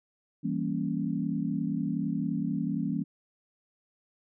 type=chord; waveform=sine; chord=E diminished seventh; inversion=none; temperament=equal; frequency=164.81 / 196 / 233.1 / 277.2 Hz; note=E3 / G3 / Bb3 / Db4; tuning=0 / 0 / 0 / 0 cents; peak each=-33 dBFS; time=0.43-3.04 s; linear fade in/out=20 ms; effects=none